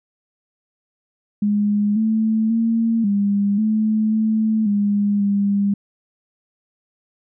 sine tone with pitch steps, 206.6 / 220.1 / 227.7 / 201.7 / 216.7 / 218.8 / 204 / 201 Hz, G#3 / A3 / A#3 / G3 / A3 / A3 / G#3 / G3, -9 / +1 / -40 / +50 / -26 / -9 / -31 / +44 cents, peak -15 dBFS, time 1.42-5.74 s, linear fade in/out 5 ms, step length 540 ms, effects none

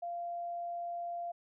sine tone, 692 Hz, F5, 16 cents flat, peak -36 dBFS, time 0.02-1.32 s, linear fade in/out 10 ms, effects none

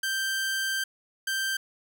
sawtooth tone pair in turn, 1568 / 1568 Hz, G6 / G6, 0 / 0 cents, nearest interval unison, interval 0 cents, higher neither, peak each -23 dBFS, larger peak neither, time 0.03-0.84 / 1.27-1.57 s, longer first, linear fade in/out 5 ms, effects none

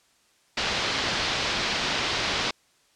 white low-pass noise, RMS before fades -27 dBFS, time 0.57-2.51 s, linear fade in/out 5 ms, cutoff 4800 Hz, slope 24 dB/octave, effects white hiss -63 dBFS RMS until 2.95 s + low-pass 8000 Hz 12 dB/octave

